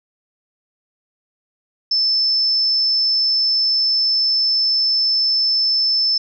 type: tone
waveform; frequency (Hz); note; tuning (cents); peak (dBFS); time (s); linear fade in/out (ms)
sine; 5274; E8; 0; -14; 1.91-6.18; 5
effects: none